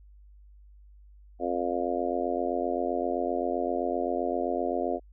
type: harmonic tone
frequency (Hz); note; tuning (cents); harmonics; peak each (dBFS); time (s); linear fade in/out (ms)
87.7; F2; +8; 3 / 4 / 5 / 6 / 7 / 8; -34 / -33 / -34 / -35 / -33 / -32; 1.39-5; 50
effects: added 50 Hz sine -50 dBFS peak until 5.12 s